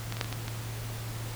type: clicks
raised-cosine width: 0.2 ms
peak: -17 / -19 / -10 / -21 / -17 / -19 dBFS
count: 6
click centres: 0.124 / 0.169 / 0.212 / 0.245 / 0.327 / 0.481 s
effects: added 113 Hz sine -36 dBFS peak until 1.35 s + pink hiss -42 dBFS RMS until 1.35 s